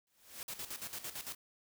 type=noise with exponential growth; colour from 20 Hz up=white; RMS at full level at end=-42 dBFS; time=0.07-0.43 s; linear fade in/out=1 ms; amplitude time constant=78 ms
type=noise with tremolo; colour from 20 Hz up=white; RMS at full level=-42 dBFS; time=0.48-1.35 s; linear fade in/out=5 ms; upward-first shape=square; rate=8.9 Hz; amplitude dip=70%
effects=none